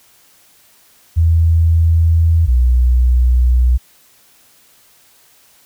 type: tone pair in turn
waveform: sine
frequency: 82.41 / 61.74 Hz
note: E2 / B1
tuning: 0 / 0 cents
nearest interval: perfect fourth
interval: 500 cents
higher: first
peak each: -8 dBFS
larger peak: neither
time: 1.16-2.47 / 2.47-3.78 s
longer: neither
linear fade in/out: 20 ms
effects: white hiss -50 dBFS RMS until 5.65 s